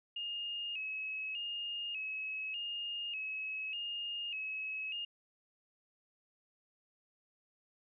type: tone with vibrato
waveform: sine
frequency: 2699 Hz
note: E7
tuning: 40 cents sharp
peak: -37 dBFS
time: 0.16-5.05 s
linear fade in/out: 5 ms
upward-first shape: square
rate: 0.84 Hz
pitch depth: 85 cents each way
effects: none